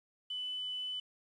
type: tone with quantisation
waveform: sine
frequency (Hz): 2999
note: F#7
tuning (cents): +23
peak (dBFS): -36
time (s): 0.3-1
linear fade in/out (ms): 5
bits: 10
effects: resampled to 24000 Hz